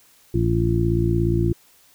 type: harmonic tone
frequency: 57 Hz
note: A#1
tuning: 38 cents flat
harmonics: 1 / 2 / 3 / 4 / 5 / 6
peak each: -24 / -21 / -25 / -32 / -32 / -22 dBFS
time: 0.34-1.53 s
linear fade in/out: 5 ms
effects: white hiss -55 dBFS RMS until 1.94 s